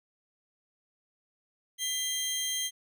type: tone pair together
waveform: 20% pulse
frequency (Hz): 2008 / 3188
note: B6 / G7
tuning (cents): +28 / +28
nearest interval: minor sixth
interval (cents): 800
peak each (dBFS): -33 / -25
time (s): 1.78-2.71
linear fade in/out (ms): 50
effects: none